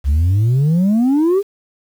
sine exponential sweep, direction up, 65.9 to 415.3 Hz, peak -8 dBFS, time 0.04-1.43 s, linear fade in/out 50 ms, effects tanh soft clip ceiling -10 dBFS + 7-bit

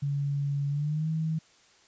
sine tone with pitch glide, 141.8 to 159.17 Hz, C#3 to D#3, +40 to +40 cents, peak -26 dBFS, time 0.02-1.39 s, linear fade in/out 10 ms, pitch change +200 cents, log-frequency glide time 0.69-1.09 s, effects white hiss -60 dBFS RMS until 1.87 s + resampled to 16000 Hz

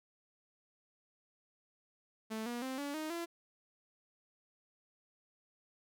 sawtooth tone with pitch steps, 220 / 239.9 / 261.6 / 285.3 / 311.1 / 339.3 Hz, A3 / A#3 / C4 / C#4 / D#4 / F4, 0 / +50 / 0 / +50 / 0 / -50 cents, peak -34 dBFS, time 2.3-3.26 s, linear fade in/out 20 ms, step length 160 ms, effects none

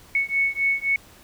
sine beating tone pair, 2210 / 2213.8 Hz, C#7 / C#7, -6 / -3 cents, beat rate 3.8 Hz, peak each -23 dBFS, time 0.15-0.96 s, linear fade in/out 2 ms, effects pink hiss -50 dBFS RMS until 1.23 s

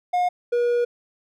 triangle tone pair in turn, 717 / 480.3 Hz, F5 / B4, +45 / -48 cents, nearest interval perfect fifth, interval 693 cents, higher first, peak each -16 dBFS, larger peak neither, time 0.13-0.29 / 0.52-0.85 s, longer second, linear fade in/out 10 ms, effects none

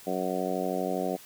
harmonic tone, 92.5 Hz, F#2, in tune, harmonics 2 / 3 / 4 / 5 / 6 / 7 / 8, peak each -35 / -35 / -35 / -35 / -35 / -35 / -35 dBFS, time 0.06-1.17 s, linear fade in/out 20 ms, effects white hiss -50 dBFS RMS until 1.25 s + high-pass 60 Hz 12 dB/octave

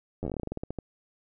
slowing click train, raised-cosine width 2 ms, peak -20 dBFS, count 17, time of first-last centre 0.23-0.787 s, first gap 10 ms, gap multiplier 1.15, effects none

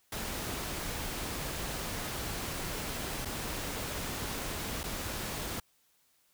pink noise with dropouts, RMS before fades -37 dBFS, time 0.12-5.6 s, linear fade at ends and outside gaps 5 ms, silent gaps 3.25-3.254 / 4.833-4.838 s, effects white hiss -70 dBFS RMS until 6.33 s

